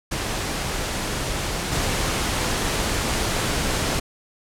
pink noise with level steps, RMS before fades -26 / -23 dBFS, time 0.11-4 s, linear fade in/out 10 ms, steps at 1.72 s, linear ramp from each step 2 ms, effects low-pass 10000 Hz 12 dB/octave

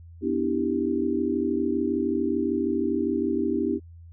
sine chord, E minor seventh, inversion second, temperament equal with one note detuned, 246.9 / 293.7 / 326.6 / 392 Hz, B3 / D4 / E4 / G4, 0 / 0 / -16 / 0 cents, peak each -28 dBFS, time 0.21-3.8 s, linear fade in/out 50 ms, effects added 84 Hz sine -43 dBFS peak until 4.12 s

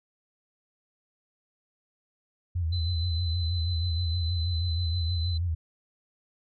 sine tone with vibrato, 84.4 Hz, E2, 41 cents sharp, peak -25 dBFS, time 2.55-5.55 s, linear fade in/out 10 ms, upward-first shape sine, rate 6.3 Hz, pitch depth 100 cents each way
sine tone with tremolo, 4032 Hz, B7, 35 cents sharp, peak -34 dBFS, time 2.72-5.38 s, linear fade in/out 10 ms, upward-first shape triangle, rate 7.2 Hz, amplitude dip 25%
effects none

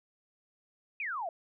sine exponential sweep, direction down, 2578 to 632 Hz, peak -33 dBFS, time 1-1.29 s, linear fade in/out 2 ms, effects none

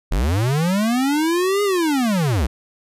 square linear two-way sweep, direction up then down, 36.03 to 415.3 to 54.4 Hz, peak -17 dBFS, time 0.11-2.47 s, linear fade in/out 10 ms, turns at 1.63 s, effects resampled to 32000 Hz

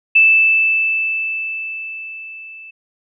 sine tone with level ramp, 2637 Hz, E7, in tune, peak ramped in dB -6 to -34 dBFS, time 0.15-2.71 s, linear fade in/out 10 ms, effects none

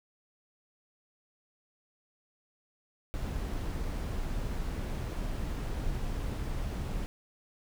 brown noise, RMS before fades -34 dBFS, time 3.14-7.06 s, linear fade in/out 0 ms, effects none

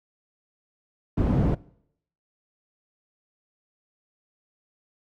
white low-pass noise, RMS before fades -22 dBFS, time 1.17-1.55 s, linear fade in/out 10 ms, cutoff 240 Hz, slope 12 dB/octave, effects noise-tail reverb RT60 0.7 s tail -22 dB re dry

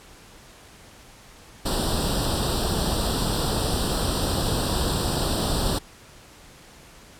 pink noise with comb filter, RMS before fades -24 dBFS, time 1.65-5.79 s, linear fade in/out 10 ms, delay 0.23 ms, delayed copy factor +0.95, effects pink hiss -48 dBFS RMS until 7.19 s + low-pass 11000 Hz 12 dB/octave

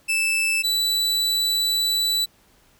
40% pulse tone pair in turn, 2637 / 3961 Hz, E7 / B7, 0 / +4 cents, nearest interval perfect fifth, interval 704 cents, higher second, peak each -18 / -18 dBFS, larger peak neither, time 0.08-0.63 / 0.63-2.26 s, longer second, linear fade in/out 20 ms, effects pink hiss -58 dBFS RMS until 2.79 s

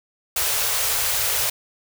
white band-stop noise, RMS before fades -22 dBFS, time 0.36-1.5 s, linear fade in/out 5 ms, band 140 to 400 Hz, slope 96 dB/octave, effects none

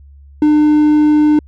triangle tone, 301.1 Hz, D4, 43 cents sharp, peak -5 dBFS, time 0.42-1.39 s, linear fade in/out 2 ms, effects added 70 Hz sine -37 dBFS peak until 1.47 s

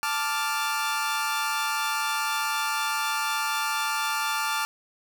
sawtooth chord, D minor, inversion second, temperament equal, 880 / 1174.7 / 1396.9 Hz, A5 / D6 / F6, 0 / 0 / 0 cents, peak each -26 dBFS, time 0.03-4.65 s, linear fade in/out 0 ms, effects none

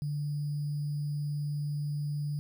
sine tone with sample-and-hold, 146.83 Hz, D3, in tune, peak -30 dBFS, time 0.02-2.39 s, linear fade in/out 0 ms, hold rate 4900 Hz, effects none

